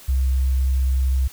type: tone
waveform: sine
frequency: 65.41 Hz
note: C2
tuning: in tune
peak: -16 dBFS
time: 0.08-1.28 s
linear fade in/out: 10 ms
effects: white hiss -44 dBFS RMS until 1.32 s